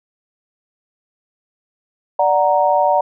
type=chord; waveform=sine; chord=D augmented; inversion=none; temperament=equal; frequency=587.3 / 740 / 932.3 Hz; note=D5 / F#5 / A#5; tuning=0 / 0 / 0 cents; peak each=-16 dBFS; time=2.19-3.01 s; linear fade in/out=5 ms; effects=none